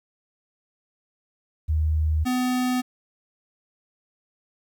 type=tone pair in turn; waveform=sine / square; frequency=77.8 / 251.6 Hz; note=D#2 / B3; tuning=0 / +32 cents; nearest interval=octave + minor sixth; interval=2032 cents; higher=second; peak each=-19 / -22 dBFS; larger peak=first; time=1.68-2.25 / 2.25-2.82 s; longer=neither; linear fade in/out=20 ms; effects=10-bit